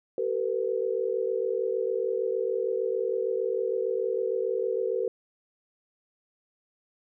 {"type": "tone cluster", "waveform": "sine", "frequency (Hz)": [384.8, 453.4, 500], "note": ["G4", "A#4", "B4"], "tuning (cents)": [-32, -48, 21], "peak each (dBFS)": [-30, -29, -30], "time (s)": [0.18, 5.08], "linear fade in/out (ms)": 2, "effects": []}